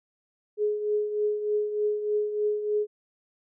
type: tone with tremolo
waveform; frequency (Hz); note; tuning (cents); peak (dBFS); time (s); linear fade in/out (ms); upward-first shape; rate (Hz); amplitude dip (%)
sine; 420; G#4; +19; -21; 0.57-2.87; 50; triangle; 3.3; 65
effects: none